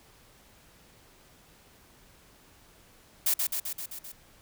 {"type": "noise with echo", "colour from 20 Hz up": "blue", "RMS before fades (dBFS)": -25, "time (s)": [3.26, 3.34], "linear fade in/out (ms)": 5, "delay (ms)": 130, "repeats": 6, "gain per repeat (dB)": -3, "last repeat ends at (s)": 4.12, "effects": ["pink hiss -58 dBFS RMS until 4.41 s"]}